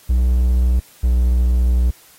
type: tone pair in turn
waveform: triangle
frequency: 61.74 / 61.07 Hz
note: B1 / B1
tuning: 0 / -19 cents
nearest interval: unison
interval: 19 cents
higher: first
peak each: -10 dBFS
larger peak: neither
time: 0.09-0.8 / 1.03-1.91 s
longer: second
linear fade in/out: 10 ms
effects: white hiss -48 dBFS RMS until 2.18 s + AAC 48 kbps